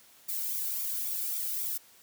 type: noise with flanger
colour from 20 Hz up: violet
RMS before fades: -33 dBFS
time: 0.28-1.78 s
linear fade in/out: 10 ms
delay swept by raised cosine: 0.85 to 1.38 ms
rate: 3.7 Hz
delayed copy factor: +0.65
effects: white hiss -58 dBFS RMS until 2.02 s + high-pass 80 Hz 12 dB/octave